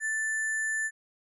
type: tone with sample-and-hold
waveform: sine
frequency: 1760 Hz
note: A6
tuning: in tune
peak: -27 dBFS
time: 0-0.91 s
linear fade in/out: 50 ms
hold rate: 8820 Hz
effects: resampled to 32000 Hz